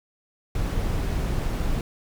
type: noise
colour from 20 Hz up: brown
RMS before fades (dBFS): -25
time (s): 0.55-1.81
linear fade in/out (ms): 2
effects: none